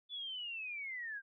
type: linear sweep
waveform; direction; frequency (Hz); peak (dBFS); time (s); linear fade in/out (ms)
sine; down; 3477 to 1568; -40; 0.09-1.22; 50
effects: none